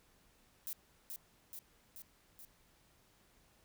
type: noise with echo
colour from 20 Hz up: violet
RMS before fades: -42 dBFS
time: 0.67-0.73 s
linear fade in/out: 0 ms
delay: 430 ms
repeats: 4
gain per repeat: -3 dB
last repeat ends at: 2.45 s
effects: pink hiss -69 dBFS RMS until 3.64 s